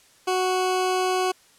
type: tone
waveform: 20% pulse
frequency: 370 Hz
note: F#4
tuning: in tune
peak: -16 dBFS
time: 0.27-1.32 s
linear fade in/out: 10 ms
effects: white hiss -56 dBFS RMS until 1.58 s + low-pass 10000 Hz 12 dB/octave